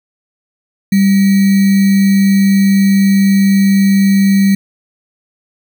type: tone with sample-and-hold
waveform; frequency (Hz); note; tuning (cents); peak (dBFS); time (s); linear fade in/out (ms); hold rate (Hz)
sine; 196; G3; 0; -6; 0.92-4.55; 5; 2100
effects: none